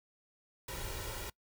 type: noise with comb filter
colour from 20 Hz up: pink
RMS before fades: -41 dBFS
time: 0.68-1.3 s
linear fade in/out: 5 ms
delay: 2.1 ms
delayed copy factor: +0.65
effects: noise-tail reverb RT60 0.1 s tail -23 dB re dry